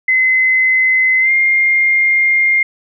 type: tone with pitch glide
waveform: sine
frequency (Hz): 2045 to 2117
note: C7 to C7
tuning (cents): -40 to +20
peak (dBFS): -9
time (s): 0.08-2.63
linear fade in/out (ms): 5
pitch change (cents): +60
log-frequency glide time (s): 1.2-1.31
effects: none